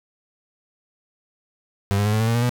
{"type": "tone with pitch steps", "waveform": "35% pulse", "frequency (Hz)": [99.4, 102.43, 105.55, 108.77, 112.09, 115.51, 119.03, 122.66], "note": ["G2", "G#2", "G#2", "A2", "A2", "A#2", "A#2", "B2"], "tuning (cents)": [25, -23, 29, -19, 33, -15, 37, -11], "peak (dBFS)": -16, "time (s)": [1.91, 2.494], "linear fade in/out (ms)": 0, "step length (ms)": 73, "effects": []}